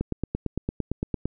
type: click train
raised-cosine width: 3 ms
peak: -13 dBFS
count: 12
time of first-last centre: 0.01-1.256 s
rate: 8.83 Hz
effects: none